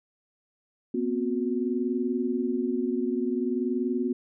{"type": "tone cluster", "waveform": "sine", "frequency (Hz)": [239.1, 259.6, 363.7], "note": ["A#3", "C4", "F#4"], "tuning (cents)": [44, -13, -30], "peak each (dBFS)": -29, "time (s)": [0.94, 4.13], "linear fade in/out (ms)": 5, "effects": []}